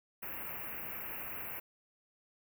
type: band-stop noise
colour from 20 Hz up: white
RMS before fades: -42 dBFS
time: 0.22-1.6 s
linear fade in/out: 10 ms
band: 2800 to 12000 Hz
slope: 96 dB/octave
effects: none